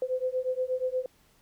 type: beating tone pair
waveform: sine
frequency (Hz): 507 / 515.4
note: B4 / C5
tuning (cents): +45 / -26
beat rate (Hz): 8.4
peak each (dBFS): -30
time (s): 0.02-1.06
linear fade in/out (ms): 2
effects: pink hiss -64 dBFS RMS until 1.41 s